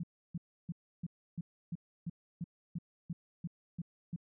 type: tone bursts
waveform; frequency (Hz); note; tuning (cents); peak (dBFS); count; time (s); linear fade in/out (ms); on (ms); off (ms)
sine; 170; F3; -46; -35; 13; 0-4.162; 5; 34; 310
effects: none